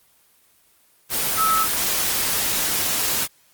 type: tone in noise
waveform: sine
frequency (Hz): 1300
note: E6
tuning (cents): -24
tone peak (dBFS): -17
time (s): 1.36-1.67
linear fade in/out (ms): 50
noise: white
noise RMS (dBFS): -22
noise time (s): 1.09-3.28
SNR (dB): +2
effects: white hiss -58 dBFS RMS until 3.53 s + Opus 24 kbps